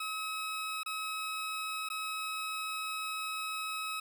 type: tone with dropouts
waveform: 20% pulse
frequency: 1281 Hz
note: E6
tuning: 50 cents flat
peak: -30 dBFS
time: 0-4 s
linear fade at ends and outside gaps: 5 ms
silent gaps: 0.833-0.86 / 1.889-1.9 s
effects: 11-bit